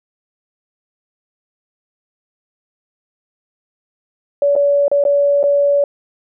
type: tone with dropouts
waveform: sine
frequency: 570 Hz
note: C#5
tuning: 48 cents sharp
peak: -10 dBFS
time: 4.42-5.84 s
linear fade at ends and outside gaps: 2 ms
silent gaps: 4.554-4.562 / 4.881-4.915 / 5.039-5.051 / 5.43-5.438 s
effects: none